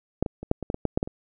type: clicks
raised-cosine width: 2 ms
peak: -8 / -15 / -22 / -6 / -18 / -13 / -16 / -9 / -8 / -11 / -22 dBFS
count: 11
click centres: 0.226 / 0.262 / 0.43 / 0.514 / 0.627 / 0.701 / 0.744 / 0.853 / 0.975 / 1.029 / 1.075 s
effects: none